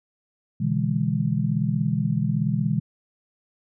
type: chord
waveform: sine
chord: E dominant seventh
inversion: second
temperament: just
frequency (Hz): 123.61 / 148.33 / 164.81 / 206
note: B2 / D3 / E3 / G#3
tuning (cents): +2 / +18 / 0 / -14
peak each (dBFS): -26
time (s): 0.6-2.8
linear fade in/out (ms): 10
effects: none